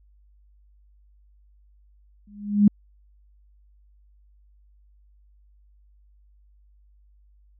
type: tone with exponential growth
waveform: sine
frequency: 205.5 Hz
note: G#3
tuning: 18 cents flat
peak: -9 dBFS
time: 2.27-2.68 s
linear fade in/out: 5 ms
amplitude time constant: 87 ms
effects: added 50 Hz sine -54 dBFS peak until 7.59 s